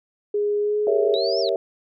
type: tone with pitch glide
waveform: sine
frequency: 413.6 to 420.3 Hz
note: G#4 to G#4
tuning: -7 to +21 cents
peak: -19 dBFS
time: 0.34-1.16 s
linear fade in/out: 5 ms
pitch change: +28 cents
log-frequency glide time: 0.6-0.78 s
type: chord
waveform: sine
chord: G diminished seventh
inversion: none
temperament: equal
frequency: 392 / 466.2 / 554.4 / 659.3 Hz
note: G4 / Bb4 / Db5 / Fb5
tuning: 0 / 0 / 0 / 0 cents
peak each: -25 dBFS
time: 0.87-1.56 s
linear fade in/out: 2 ms
type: exponential two-way sweep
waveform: sine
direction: up then down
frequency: 3743 to 5530 to 3743 Hz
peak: -27 dBFS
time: 1.14-1.49 s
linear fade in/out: 0 ms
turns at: 1.4 s
effects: none